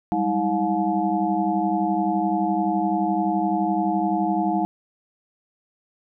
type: tone cluster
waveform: sine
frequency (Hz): 191.6 / 203.3 / 320.5 / 715 / 857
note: G3 / G#3 / E4 / F5 / A5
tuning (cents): -39 / -37 / -49 / +41 / -46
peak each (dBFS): -29 / -27 / -24 / -24 / -28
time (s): 0.12-4.65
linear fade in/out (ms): 0
effects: none